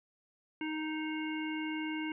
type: harmonic tone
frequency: 311.1 Hz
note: D#4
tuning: in tune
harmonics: 1 / 3 / 5 / 7 / 9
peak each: -35 / -45 / -46 / -43 / -46 dBFS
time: 0.61-2.12 s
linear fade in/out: 2 ms
effects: none